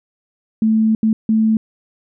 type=tone bursts at uneven times; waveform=sine; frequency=220 Hz; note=A3; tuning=in tune; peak=-11 dBFS; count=3; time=0.62-0.95 / 1.03-1.13 / 1.29-1.57 s; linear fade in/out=2 ms; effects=none